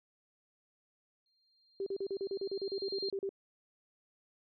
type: tone with exponential growth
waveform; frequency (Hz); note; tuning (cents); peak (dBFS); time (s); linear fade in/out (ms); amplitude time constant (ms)
sine; 4193; C8; +3; -36; 1.26-3.1; 1; 400
type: tone bursts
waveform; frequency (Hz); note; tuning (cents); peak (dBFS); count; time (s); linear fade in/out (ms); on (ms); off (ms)
sine; 392; G4; 0; -33; 15; 1.8-3.292; 2; 64; 38
effects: none